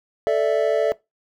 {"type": "chord", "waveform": "triangle", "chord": "A suspended fourth", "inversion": "none", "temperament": "just", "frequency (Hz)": [440, 586.7, 660], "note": ["A4", "D5", "E5"], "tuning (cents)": [0, -2, 2], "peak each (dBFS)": -19, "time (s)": [0.27, 0.92], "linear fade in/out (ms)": 0, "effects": ["noise-tail reverb RT60 0.2 s tail -21 dB re dry"]}